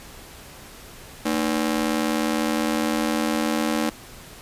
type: ring-modulated tone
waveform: sawtooth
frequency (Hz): 266.5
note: C4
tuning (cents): +32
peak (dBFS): -14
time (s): 1.25-3.9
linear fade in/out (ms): 10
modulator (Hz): 39.9
effects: pink hiss -43 dBFS RMS until 4.41 s + resampled to 32000 Hz